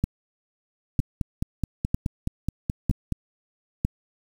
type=two click trains; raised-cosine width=5 ms; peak=-9 / -12 dBFS; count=5 / 11; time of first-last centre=0.04-3.85 / 1-3.123 s; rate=1.05 / 4.71 Hz; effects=7-bit